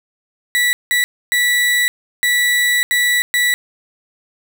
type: tone bursts at uneven times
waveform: 35% pulse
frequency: 1955 Hz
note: B6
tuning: 18 cents flat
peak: -11 dBFS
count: 6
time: 0.55-0.73 / 0.91-1.04 / 1.32-1.88 / 2.23-2.83 / 2.91-3.22 / 3.34-3.54 s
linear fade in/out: 0 ms
effects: none